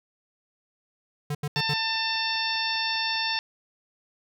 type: tone bursts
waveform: square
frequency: 146.83 Hz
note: D3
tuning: in tune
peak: -27 dBFS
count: 4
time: 1.3-1.739 s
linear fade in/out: 5 ms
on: 49 ms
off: 81 ms
type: harmonic tone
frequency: 895 Hz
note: A5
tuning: 29 cents sharp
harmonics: 1 / 2 / 3 / 4 / 5 / 6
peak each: -32 / -32 / -32 / -32 / -32 / -32 dBFS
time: 1.56-3.39 s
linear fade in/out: 0 ms
effects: none